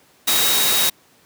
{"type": "tone in noise", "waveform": "sine", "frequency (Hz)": 3792, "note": "A#7", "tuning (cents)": 29, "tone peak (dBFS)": -21, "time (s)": [0.27, 0.9], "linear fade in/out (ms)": 10, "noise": "white", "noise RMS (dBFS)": -18, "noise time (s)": [0.27, 0.9], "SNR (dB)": -6, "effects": ["pink hiss -54 dBFS RMS until 1.25 s", "high-pass 150 Hz 12 dB/octave"]}